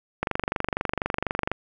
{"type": "click train", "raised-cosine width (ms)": 0.5, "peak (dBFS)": -9, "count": 32, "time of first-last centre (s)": [0.23, 1.516], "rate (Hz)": 24.1, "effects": []}